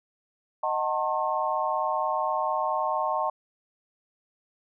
sine chord, D# diminished seventh, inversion none, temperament just, 622.3 / 746.7 / 896 / 1075.3 Hz, D#5 / F#5 / A5 / C6, 0 / +16 / +31 / +47 cents, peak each -30 / -31 / -29 / -29 dBFS, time 0.63-3.3 s, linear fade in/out 5 ms, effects none

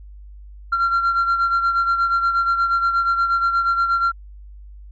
sine beating tone pair, 1372 / 1380.4 Hz, F6 / F6, -31 / -21 cents, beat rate 8.4 Hz, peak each -15 / -22 dBFS, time 0.72-4.12 s, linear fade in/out 10 ms, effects tanh soft clip ceiling -13 dBFS + added 50 Hz sine -37 dBFS peak until 4.91 s

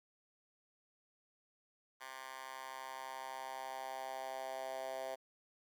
10% pulse tone with high-pass filter sweep, 131.9 Hz, C3, 14 cents sharp, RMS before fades -45 dBFS, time 2-5.16 s, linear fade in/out 20 ms, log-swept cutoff 1200 to 610 Hz, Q 3.4, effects 12-bit

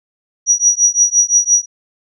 sine tone with tremolo, 5800 Hz, F#8, 35 cents flat, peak -5 dBFS, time 0.46-1.66 s, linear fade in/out 50 ms, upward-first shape triangle, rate 5.8 Hz, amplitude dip 100%, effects none

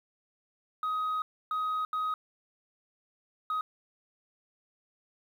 sine tone bursts at uneven times, 1258 Hz, D#6, 19 cents sharp, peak -26 dBFS, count 4, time 0.83-1.22 / 1.51-1.85 / 1.93-2.14 / 3.5-3.61 s, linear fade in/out 2 ms, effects tanh soft clip ceiling -27 dBFS + 10-bit

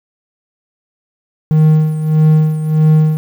triangle tone with tremolo, 155.56 Hz, D#3, in tune, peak -3 dBFS, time 1.51-3.17 s, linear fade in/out 0 ms, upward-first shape sine, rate 1.6 Hz, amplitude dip 70%, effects 7-bit

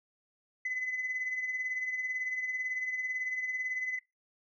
sine tone with tremolo, 2019 Hz, B6, 38 cents sharp, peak -28 dBFS, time 0.65-3.99 s, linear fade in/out 5 ms, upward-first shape triangle, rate 18 Hz, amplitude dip 65%, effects noise-tail reverb RT60 0.2 s tail -21 dB re dry + tanh soft clip ceiling -27 dBFS

